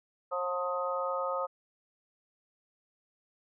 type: harmonic tone with a mistuned harmonic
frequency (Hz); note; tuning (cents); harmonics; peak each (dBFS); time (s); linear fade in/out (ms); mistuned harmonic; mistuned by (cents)
179.1; F3; +44; 3 / 4 / 5 / 6 / 7; -33 / -41 / -39 / -42 / -34; 0.31-1.47; 20; 6; -24
effects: none